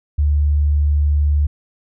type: tone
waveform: sine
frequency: 73.42 Hz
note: D2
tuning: in tune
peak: -12 dBFS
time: 0.18-1.47 s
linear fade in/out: 10 ms
effects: none